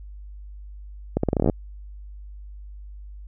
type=accelerating click train; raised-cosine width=2 ms; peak=-7 dBFS; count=12; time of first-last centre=1.17-1.498 s; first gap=64 ms; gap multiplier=0.83; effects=added 50 Hz sine -37 dBFS peak until 3.27 s